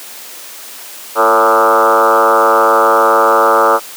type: tone with frequency modulation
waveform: sine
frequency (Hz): 880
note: A5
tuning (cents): 0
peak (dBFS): -6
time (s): 1.15-3.8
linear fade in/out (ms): 50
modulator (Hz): 107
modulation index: 4.5
effects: white hiss -31 dBFS RMS until 3.96 s + high-pass 300 Hz 12 dB/octave